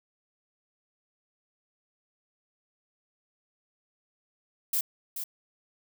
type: noise with echo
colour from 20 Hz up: violet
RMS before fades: -27 dBFS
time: 4.73-4.81 s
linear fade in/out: 5 ms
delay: 430 ms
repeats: 1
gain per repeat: -8 dB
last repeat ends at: 5.24 s
effects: none